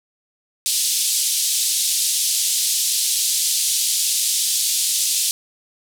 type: band-pass noise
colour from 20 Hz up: white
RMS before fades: -20 dBFS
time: 0.66-5.31 s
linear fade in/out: 0 ms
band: 3400 to 11000 Hz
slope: 24 dB/octave
effects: none